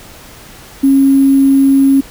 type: tone with sample-and-hold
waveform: sine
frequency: 272.7 Hz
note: C#4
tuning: 28 cents flat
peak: -5 dBFS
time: 0.83-2.01 s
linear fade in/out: 10 ms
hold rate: 11025 Hz
effects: pink hiss -36 dBFS RMS until 2.1 s